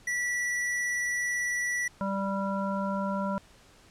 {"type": "tone", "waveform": "square", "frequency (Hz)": 1953, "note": "B6", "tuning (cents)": -20, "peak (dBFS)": -28, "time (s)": [0.07, 1.88], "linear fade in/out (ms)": 5}
{"type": "harmonic tone", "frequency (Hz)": 196, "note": "G3", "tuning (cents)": 0, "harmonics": [1, 3, 5, 7], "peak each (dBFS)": [-30, -34, -34, -38], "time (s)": [2.01, 3.38], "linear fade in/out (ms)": 0}
{"effects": ["pink hiss -57 dBFS RMS until 3.9 s", "low-pass 9000 Hz 12 dB/octave"]}